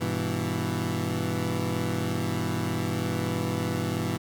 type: chord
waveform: 20% pulse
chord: E minor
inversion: first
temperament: equal with one note detuned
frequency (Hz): 100.29 / 123.47 / 164.81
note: G2 / B2 / E3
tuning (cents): +40 / 0 / 0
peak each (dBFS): -26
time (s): 0-4.18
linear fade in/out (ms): 20
effects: none